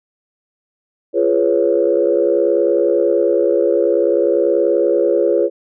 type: chord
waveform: sine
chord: C# dominant seventh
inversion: first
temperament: equal with one note detuned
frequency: 345.2 / 415.3 / 493.9 / 554.4 Hz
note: E#4 / G#4 / B4 / C#5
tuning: -20 / 0 / 0 / 0 cents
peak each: -17 dBFS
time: 1.13-5.5 s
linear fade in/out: 50 ms
effects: tanh soft clip ceiling -1 dBFS